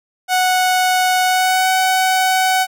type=tone with pitch glide; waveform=sawtooth; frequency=738 to 750.5 Hz; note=F#5 to F#5; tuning=-5 to +24 cents; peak=-9 dBFS; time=0.28-2.67 s; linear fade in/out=50 ms; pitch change=+29 cents; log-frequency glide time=1.25-1.71 s; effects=none